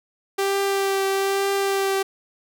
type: tone with vibrato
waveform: sawtooth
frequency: 392 Hz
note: G4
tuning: in tune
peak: -16 dBFS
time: 0.38-2.03 s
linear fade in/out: 10 ms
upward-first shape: triangle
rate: 1.1 Hz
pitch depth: 17 cents each way
effects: none